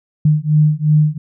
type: beating tone pair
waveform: sine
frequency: 150.7 / 153.5 Hz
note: D3 / D#3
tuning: +45 / -23 cents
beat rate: 2.8 Hz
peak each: -13 dBFS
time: 0.25-1.18 s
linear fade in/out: 5 ms
effects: none